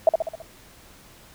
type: tone with echo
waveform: sine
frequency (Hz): 650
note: E5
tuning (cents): -24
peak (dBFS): -10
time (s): 0.07-0.09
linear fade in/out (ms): 2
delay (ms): 66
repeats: 5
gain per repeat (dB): -5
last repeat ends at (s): 0.42
effects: pink hiss -50 dBFS RMS until 1.34 s